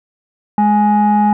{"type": "tone pair together", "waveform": "sine", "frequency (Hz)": [209, 835], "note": ["G#3", "G#5"], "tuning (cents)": [11, 9], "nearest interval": "2 octaves", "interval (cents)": 2398, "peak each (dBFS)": -10, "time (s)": [0.58, 1.33], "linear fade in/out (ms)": 2, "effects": ["tanh soft clip ceiling -5 dBFS"]}